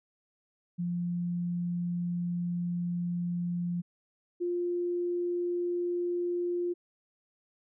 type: tone pair in turn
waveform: sine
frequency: 174.61 / 351 Hz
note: F3 / F4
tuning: 0 / +9 cents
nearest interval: octave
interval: 1209 cents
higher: second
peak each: -29 / -28 dBFS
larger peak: second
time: 0.78-3.82 / 4.4-6.74 s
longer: first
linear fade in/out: 20 ms
effects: none